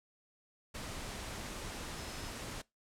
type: tone in noise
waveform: sine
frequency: 5170 Hz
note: E8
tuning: 34 cents flat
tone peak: -54 dBFS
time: 1.97-2.3 s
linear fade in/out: 10 ms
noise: pink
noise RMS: -43 dBFS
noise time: 0.74-2.62 s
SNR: -14 dB
effects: noise-tail reverb RT60 0.2 s tail -22 dB re dry + low-pass 10000 Hz 12 dB/octave